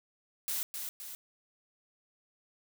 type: noise with echo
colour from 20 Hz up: blue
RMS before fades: -34 dBFS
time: 0.48-0.63 s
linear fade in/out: 0 ms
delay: 260 ms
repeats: 2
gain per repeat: -5 dB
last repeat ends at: 1.15 s
effects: none